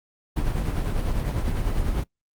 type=noise with tremolo; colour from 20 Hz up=brown; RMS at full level=-22 dBFS; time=0.36-2.04 s; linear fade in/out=10 ms; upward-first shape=triangle; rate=10 Hz; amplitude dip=50%; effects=noise-tail reverb RT60 0.1 s tail -20 dB re dry + Opus 32 kbps